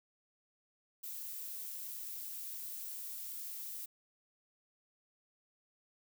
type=noise; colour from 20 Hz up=violet; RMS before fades=-44 dBFS; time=1.03-3.86 s; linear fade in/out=10 ms; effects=none